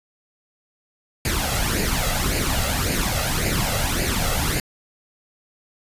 pink noise with flanger, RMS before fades -22 dBFS, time 1.25-4.6 s, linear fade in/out 2 ms, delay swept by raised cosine 0.43 to 1.53 ms, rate 1.8 Hz, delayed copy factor +0.65, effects resampled to 32000 Hz

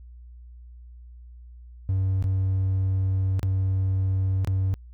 triangle tone with dropouts, 95.3 Hz, G2, 48 cents flat, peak -18 dBFS, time 1.89-4.74 s, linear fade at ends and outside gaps 0 ms, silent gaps 2.225-2.241 / 3.394-3.43 / 4.447-4.474 s, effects tanh soft clip ceiling -15 dBFS + added 60 Hz sine -42 dBFS peak until 4.93 s

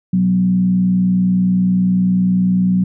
sine tone with frequency modulation, 185 Hz, F#3, in tune, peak -11 dBFS, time 0.13-2.84 s, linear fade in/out 5 ms, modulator 60.1 Hz, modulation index 0.44, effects none

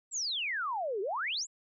sine exponential two-way sweep, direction down then up, 7902 to 370 to 7902 Hz, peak -31 dBFS, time 0.11-1.47 s, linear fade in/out 50 ms, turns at 1.01 s, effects none

